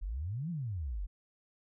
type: exponential two-way sweep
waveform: sine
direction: up then down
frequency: 41 to 180.3 to 41 Hz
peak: -34 dBFS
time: 0.01-1.07 s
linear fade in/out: 20 ms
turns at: 0.5 s
effects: none